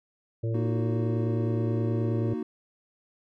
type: harmonic tone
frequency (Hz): 113.5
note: A#2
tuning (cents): -46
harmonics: 1 / 3 / 4 / 5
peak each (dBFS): -26 / -36 / -38 / -40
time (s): 0.43-2.34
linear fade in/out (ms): 10
type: chord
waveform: triangle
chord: D# minor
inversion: second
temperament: equal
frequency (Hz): 233.1 / 311.1 / 370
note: A#3 / D#4 / F#4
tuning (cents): 0 / 0 / 0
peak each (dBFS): -31 / -32 / -32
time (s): 0.54-2.43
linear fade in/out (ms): 5
effects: none